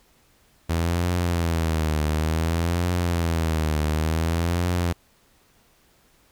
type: tone with vibrato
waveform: sawtooth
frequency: 82.1 Hz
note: E2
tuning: 6 cents flat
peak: -17 dBFS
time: 0.69-4.93 s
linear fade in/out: 10 ms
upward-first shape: triangle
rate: 0.56 Hz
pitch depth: 140 cents each way
effects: pink hiss -60 dBFS RMS until 6.31 s